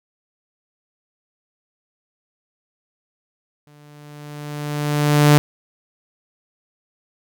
sawtooth tone with exponential growth, 147.6 Hz, D3, 9 cents sharp, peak -4 dBFS, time 3.67-5.38 s, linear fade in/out 0 ms, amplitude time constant 370 ms, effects none

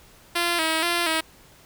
5% pulse tone with vibrato, 332.2 Hz, E4, 13 cents sharp, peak -10 dBFS, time 0.35-1.21 s, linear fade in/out 10 ms, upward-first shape square, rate 2.1 Hz, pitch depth 64 cents each way, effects pink hiss -52 dBFS RMS until 1.65 s

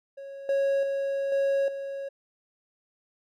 triangle tone with level steps, 551 Hz, C#5, 11 cents flat, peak -36 / -20 / -24 / -20 / -30 dBFS, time 0.17-2.09 s, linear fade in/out 10 ms, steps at 0.49 / 0.83 / 1.32 / 1.68 s, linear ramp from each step 2 ms, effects none

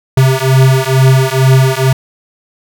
square beating tone pair, 130.81 / 133.01 Hz, C3 / C3, 0 / +29 cents, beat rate 2.2 Hz, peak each -10 dBFS, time 0.17-1.93 s, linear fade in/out 5 ms, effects none

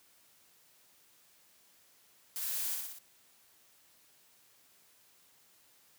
blue noise with echo, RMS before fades -38 dBFS, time 2.36-2.75 s, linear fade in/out 0 ms, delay 59 ms, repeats 4, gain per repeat -3 dB, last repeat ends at 2.986 s, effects white hiss -65 dBFS RMS until 5.98 s + high-pass 80 Hz 12 dB/octave

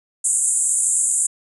pink band-pass noise, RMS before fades -19 dBFS, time 0.24-1.27 s, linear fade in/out 10 ms, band 7200 to 9900 Hz, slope 96 dB/octave, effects none

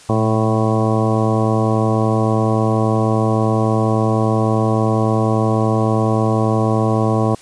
harmonic tone with a mistuned harmonic, 110 Hz, A2, in tune, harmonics 1 / 2 / 3 / 4 / 5 / 6 / 7 / 9 / 10, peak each -17 / -20 / -22 / -23 / -24 / -25 / -25 / -27 / -27 dBFS, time 0.09-7.35 s, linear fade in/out 5 ms, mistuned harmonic 1, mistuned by +56 cents, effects white hiss -43 dBFS RMS until 7.41 s + resampled to 22050 Hz

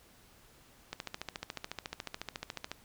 click train, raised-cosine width 0.2 ms, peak -20 dBFS, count 26, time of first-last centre 0.93-2.716 s, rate 14 Hz, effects pink hiss -61 dBFS RMS until 2.84 s

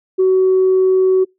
sine tone, 375.3 Hz, F#4, 25 cents sharp, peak -8 dBFS, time 0.18-1.25 s, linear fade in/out 20 ms, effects noise-tail reverb RT60 0.2 s tail -26 dB re dry + tanh soft clip ceiling -6 dBFS

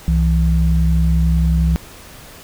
sine tone pair together, 65.29 / 164.7 Hz, C2 / E3, -3 / -1 cents, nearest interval octave + major third, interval 1602 cents, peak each -13 / -16 dBFS, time 0.08-1.76 s, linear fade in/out 0 ms, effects pink hiss -39 dBFS RMS until 2.43 s

